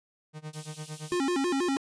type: tone with tremolo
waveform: 45% pulse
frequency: 153.8 Hz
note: D#3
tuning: 20 cents flat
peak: -35 dBFS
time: 0.33-1.16 s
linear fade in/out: 50 ms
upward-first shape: sine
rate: 8.8 Hz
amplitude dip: 95%
type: high-pass noise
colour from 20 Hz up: white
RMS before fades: -45 dBFS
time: 0.53-1.18 s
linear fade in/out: 5 ms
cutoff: 2600 Hz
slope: 48 dB/octave
type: tone with vibrato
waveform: square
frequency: 311.1 Hz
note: D#4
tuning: in tune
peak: -26 dBFS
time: 1.12-1.77 s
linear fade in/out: 0 ms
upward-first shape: square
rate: 6.2 Hz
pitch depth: 230 cents each way
effects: resampled to 22050 Hz